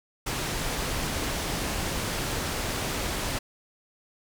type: low-pass noise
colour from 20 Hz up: pink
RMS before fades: -30 dBFS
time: 0.26-3.39 s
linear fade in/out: 10 ms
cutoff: 11000 Hz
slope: 12 dB/octave
effects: none